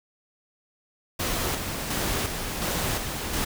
pink noise with tremolo, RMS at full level -27 dBFS, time 1.19-3.45 s, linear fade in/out 10 ms, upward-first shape square, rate 1.4 Hz, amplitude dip 40%, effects none

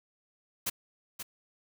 white noise with echo, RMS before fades -31 dBFS, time 0.66-0.7 s, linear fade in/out 10 ms, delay 530 ms, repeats 1, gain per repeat -8 dB, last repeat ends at 1.23 s, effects none

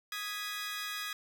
20% pulse chord, G# minor, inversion second, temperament equal, 1244.5 / 1661.2 / 1975.5 Hz, D#6 / G#6 / B6, 0 / 0 / 0 cents, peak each -36 / -35 / -38 dBFS, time 0.12-1.13 s, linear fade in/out 2 ms, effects none

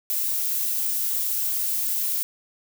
violet noise, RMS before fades -25 dBFS, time 0.1-2.23 s, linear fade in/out 0 ms, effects none

